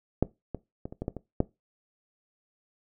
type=clicks; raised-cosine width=2 ms; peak=-8 / -19 / -22 / -27 / -19 / -16 / -23 / -9 dBFS; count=8; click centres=0.226 / 0.547 / 0.855 / 0.925 / 1.02 / 1.081 / 1.167 / 1.404 s; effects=noise-tail reverb RT60 0.2 s tail -19 dB re dry